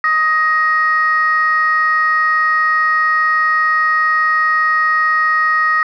sine tone pair together, 1254 / 1878.9 Hz, D#6 / A#6, +13 / +13 cents, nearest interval perfect fifth, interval 700 cents, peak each -13 dBFS, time 0.04-5.83 s, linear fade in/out 2 ms, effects tanh soft clip ceiling -5 dBFS

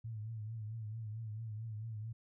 sine tone with vibrato, 110 Hz, A2, in tune, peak -40 dBFS, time 0.04-2.13 s, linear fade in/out 10 ms, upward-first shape triangle, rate 4.5 Hz, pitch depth 87 cents each way, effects none

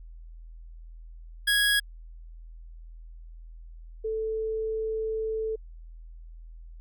25% pulse / sine tone pair in turn, 1658 / 440.2 Hz, G#6 / A4, -3 / +1 cents, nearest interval octave + major seventh, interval 2296 cents, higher first, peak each -17 / -27 dBFS, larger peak first, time 1.47-1.8 / 4.04-5.56 s, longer second, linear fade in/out 10 ms, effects added 41 Hz sine -42 dBFS peak until 6.8 s

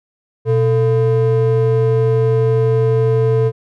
triangle ring-modulated tone, 283 Hz, C#4, 36 cents sharp, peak -6 dBFS, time 0.45-3.52 s, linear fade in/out 50 ms, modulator 161 Hz, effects none

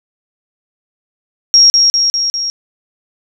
sine tone with echo, 5588 Hz, F8, in tune, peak -3 dBFS, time 1.54-1.7 s, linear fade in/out 0 ms, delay 200 ms, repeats 4, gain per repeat -3 dB, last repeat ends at 2.5 s, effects none

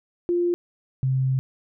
sine tone pair in turn, 349.2 / 131.64 Hz, F4 / C3, 0 / +11 cents, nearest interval octave + perfect fourth, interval 1689 cents, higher first, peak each -19 / -19 dBFS, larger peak neither, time 0.29-0.54 / 1.03-1.39 s, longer second, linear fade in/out 0 ms, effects none

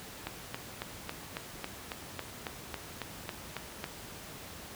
click train, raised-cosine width 0.3 ms, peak -19 dBFS, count 14, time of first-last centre 0.27-3.841 s, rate 3.64 Hz, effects pink hiss -46 dBFS RMS until 4.75 s + high-pass 60 Hz 12 dB/octave

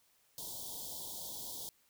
white band-stop noise, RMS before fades -44 dBFS, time 0.38-1.69 s, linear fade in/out 0 ms, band 1000 to 3200 Hz, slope 96 dB/octave, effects white hiss -71 dBFS RMS until 1.89 s

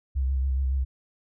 sine tone with vibrato, 66.3 Hz, C2, 23 cents sharp, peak -22 dBFS, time 0.15-0.85 s, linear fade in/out 20 ms, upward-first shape triangle, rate 7.1 Hz, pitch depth 59 cents each way, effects none

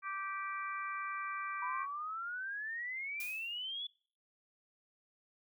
harmonic tone, 390.1 Hz, G4, 8 cents flat, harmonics 3 / 4 / 5 / 6, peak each -39 / -44 / -48 / -46 dBFS, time 0.02-1.87 s, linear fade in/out 50 ms
sine exponential sweep, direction up, 975 to 3463 Hz, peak -38 dBFS, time 1.62-3.87 s, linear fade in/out 5 ms
blue noise with exponential decay, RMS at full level -43 dBFS, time 3.2-3.66 s, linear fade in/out 2 ms, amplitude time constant 99 ms
effects noise-tail reverb RT60 0.5 s tail -26 dB re dry

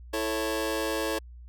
sawtooth chord, A major, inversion second, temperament just, 330 / 440 / 550 Hz, E4 / A4 / C#5, +2 / 0 / -14 cents, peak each -28 dBFS, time 0.13-1.19 s, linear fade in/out 10 ms, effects added 60 Hz sine -43 dBFS peak until 1.48 s

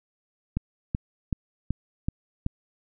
click train, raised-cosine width 5 ms, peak -13 dBFS, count 6, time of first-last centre 0.57-2.464 s, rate 2.64 Hz, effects none

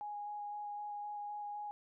sine tone with vibrato, 828 Hz, G#5, 5 cents flat, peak -40 dBFS, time 0.01-1.71 s, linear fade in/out 0 ms, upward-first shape square, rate 3.9 Hz, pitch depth 8 cents each way, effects none

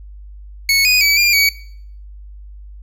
25% pulse tone with pitch steps, 2207 / 2483 / 2286 / 2397 / 2260 Hz, C#7 / D#7 / D7 / D7 / C#7, -8 / -4 / -47 / +35 / +33 cents, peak -7 dBFS, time 0.69-1.49 s, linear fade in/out 2 ms, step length 160 ms, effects noise-tail reverb RT60 0.6 s tail -20 dB re dry + added 50 Hz sine -33 dBFS peak until 2.82 s

